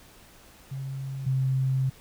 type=tone pair in turn; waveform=sine; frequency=134.9 / 132.12 Hz; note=C#3 / C3; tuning=-47 / +17 cents; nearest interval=unison; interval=36 cents; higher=first; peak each=-31 / -22 dBFS; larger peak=second; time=0.71-1.26 / 1.26-1.9 s; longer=second; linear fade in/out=10 ms; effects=pink hiss -53 dBFS RMS until 2 s